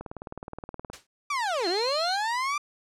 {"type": "click train", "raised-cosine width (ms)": 1, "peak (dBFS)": -23, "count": 18, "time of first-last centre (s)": [0.01, 0.9], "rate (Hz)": 19.1}
{"type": "noise with exponential decay", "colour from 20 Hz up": "white", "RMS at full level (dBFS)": -35, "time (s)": [0.93, 1.07], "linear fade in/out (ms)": 5, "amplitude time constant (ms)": 30}
{"type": "linear two-way sweep", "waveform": "30% pulse", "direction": "down then up", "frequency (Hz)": [1196, 329.6, 1196], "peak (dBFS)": -23, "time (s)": [1.3, 2.58], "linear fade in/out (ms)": 5, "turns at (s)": 1.68}
{"type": "tone", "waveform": "sine", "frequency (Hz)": 4186, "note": "C8", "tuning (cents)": 0, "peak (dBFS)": -29, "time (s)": [1.63, 2.17], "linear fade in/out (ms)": 20}
{"effects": ["low-pass 7000 Hz 12 dB/octave"]}